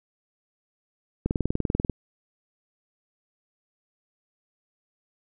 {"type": "click train", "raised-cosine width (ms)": 3, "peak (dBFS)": -11, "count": 14, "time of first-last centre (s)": [1.26, 1.897], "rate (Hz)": 20.4, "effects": []}